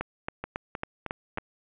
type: two click trains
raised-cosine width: 0.5 ms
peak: -15 / -18 dBFS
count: 6 / 4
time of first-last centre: 0.01-1.384 / 0.44-1.375 s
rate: 3.64 / 3.21 Hz
effects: resampled to 8000 Hz + 9-bit